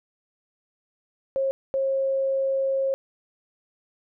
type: tone pair in turn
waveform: sine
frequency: 539 / 539 Hz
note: C#5 / C#5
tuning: -49 / -49 cents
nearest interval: unison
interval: 0 cents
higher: neither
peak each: -21 dBFS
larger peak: neither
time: 1.36-1.51 / 1.74-2.94 s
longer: second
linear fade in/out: 0 ms
effects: none